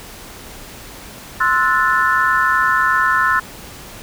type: chord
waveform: sine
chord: F# half-diminished seventh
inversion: second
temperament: equal with one note detuned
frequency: 1046.5 / 1318.5 / 1461.3 / 1760 Hz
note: C6 / E6 / F#6 / A6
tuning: 0 / 0 / -22 / 0 cents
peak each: -18 dBFS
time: 1.4-3.4 s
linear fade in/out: 10 ms
effects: pink hiss -36 dBFS RMS until 4.02 s